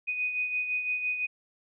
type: beating tone pair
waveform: sine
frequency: 2489 / 2494.9 Hz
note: D#7 / D#7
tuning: 0 / +4 cents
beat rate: 5.9 Hz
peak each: -28 / -37 dBFS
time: 0.07-1.27 s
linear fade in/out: 20 ms
effects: none